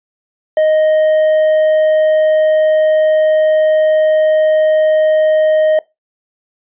triangle tone, 622.3 Hz, D#5, in tune, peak -6 dBFS, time 0.57-5.79 s, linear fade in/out 2 ms, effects noise-tail reverb RT60 0.2 s tail -21 dB re dry + resampled to 8000 Hz

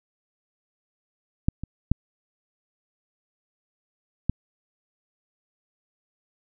clicks, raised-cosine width 5 ms, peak -7 / -20 / -6 / -9 dBFS, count 4, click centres 1.485 / 1.636 / 1.916 / 4.296 s, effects none

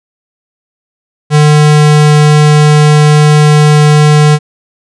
square tone, 150.1 Hz, D3, 38 cents sharp, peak -3 dBFS, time 1.3-4.39 s, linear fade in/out 50 ms, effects resampled to 22050 Hz

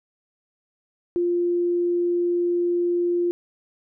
sine tone, 349.2 Hz, F4, in tune, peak -19 dBFS, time 1.16-3.31 s, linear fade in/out 0 ms, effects none

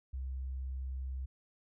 sine tone, 65.41 Hz, C2, in tune, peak -36 dBFS, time 0.13-1.26 s, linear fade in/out 10 ms, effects none

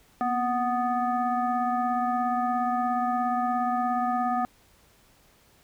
sine tone with frequency modulation, 740 Hz, F#5, in tune, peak -23 dBFS, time 0.21-4.45 s, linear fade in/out 0 ms, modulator 499 Hz, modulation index 1, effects pink hiss -60 dBFS RMS until 5.63 s

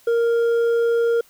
sine tone with hard clipping, 466.2 Hz, A#4, in tune, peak -17 dBFS, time 0.07-1.21 s, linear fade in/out 5 ms, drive 4 dB, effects white hiss -54 dBFS RMS until 1.29 s

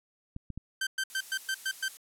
clicks, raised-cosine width 5 ms, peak -26 dBFS, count 3, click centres 0.364 / 0.503 / 0.576 s
sawtooth tone bursts, 1555 Hz, G6, 14 cents flat, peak -25 dBFS, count 7, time 0.81-1.883 s, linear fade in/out 5 ms, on 59 ms, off 110 ms
blue noise, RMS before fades -45 dBFS, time 1.1-1.97 s, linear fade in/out 0 ms
effects low-pass 12000 Hz 12 dB/octave

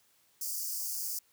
white high-pass noise, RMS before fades -36 dBFS, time 0.41-1.19 s, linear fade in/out 5 ms, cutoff 4700 Hz, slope 96 dB/octave, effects white hiss -68 dBFS RMS until 1.32 s + high-pass 60 Hz 12 dB/octave

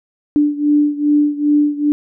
sine beating tone pair, 293.7 / 296.2 Hz, D4 / D4, 0 / +15 cents, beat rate 2.5 Hz, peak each -13 / -16 dBFS, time 0.36-1.92 s, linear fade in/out 0 ms, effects none

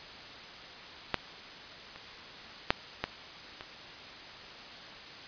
clicks, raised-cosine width 0.3 ms, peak -10 / -28 / -6 / -13 / -25 dBFS, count 5, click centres 1.143 / 1.96 / 2.705 / 3.04 / 3.609 s, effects white hiss -46 dBFS RMS until 5.27 s + resampled to 11025 Hz

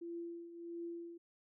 sine tone with tremolo, 340.2 Hz, F4, 45 cents flat, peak -40 dBFS, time 0.01-1.18 s, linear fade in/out 10 ms, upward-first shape triangle, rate 1.5 Hz, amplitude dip 70%, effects none

